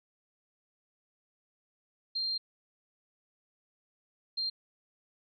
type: tone bursts at uneven times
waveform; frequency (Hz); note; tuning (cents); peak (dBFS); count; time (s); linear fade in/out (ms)
sine; 4186; C8; 0; -30; 2; 2.15-2.38 / 4.37-4.5; 10
effects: none